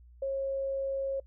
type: tone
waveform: sine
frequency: 543 Hz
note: C#5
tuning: 36 cents flat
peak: -29 dBFS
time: 0.22-1.2 s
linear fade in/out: 5 ms
effects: noise-tail reverb RT60 0.1 s tail -26 dB re dry + added 60 Hz sine -52 dBFS peak until 1.26 s